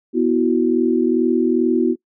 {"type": "chord", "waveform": "sine", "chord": "B suspended fourth", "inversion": "none", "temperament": "equal with one note detuned", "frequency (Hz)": [246.9, 327.7, 370], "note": ["B3", "E4", "F#4"], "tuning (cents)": [0, -10, 0], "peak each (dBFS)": -18, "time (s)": [0.13, 1.96], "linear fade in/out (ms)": 50, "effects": ["noise-tail reverb RT60 0.1 s tail -21 dB re dry"]}